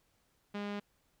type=tone with low-pass filter; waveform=sawtooth; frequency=204.4 Hz; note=G#3; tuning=27 cents flat; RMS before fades=-39 dBFS; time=0.54-0.8 s; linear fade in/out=10 ms; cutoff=3300 Hz; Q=1.1; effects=pink hiss -74 dBFS RMS until 1.2 s